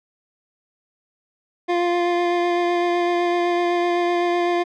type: tone with vibrato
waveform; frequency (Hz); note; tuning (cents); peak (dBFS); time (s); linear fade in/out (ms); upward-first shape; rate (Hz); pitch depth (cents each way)
25% pulse; 349.2; F4; 0; -14; 1.68-4.64; 20; sine; 7.9; 12
effects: low-pass 3000 Hz 12 dB/octave